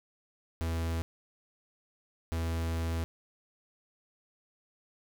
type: tone bursts at uneven times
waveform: 45% pulse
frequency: 82.41 Hz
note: E2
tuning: in tune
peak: -30 dBFS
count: 2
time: 0.61-1.02 / 2.32-3.04 s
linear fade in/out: 0 ms
effects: none